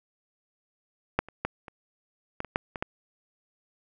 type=clicks; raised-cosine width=0.5 ms; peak=-7 / -29 / -12 / -27 / -16 / -24 / -9 / -19 / -13 dBFS; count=9; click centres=1.19 / 1.286 / 1.45 / 1.682 / 2.404 / 2.447 / 2.559 / 2.758 / 2.825 s; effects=none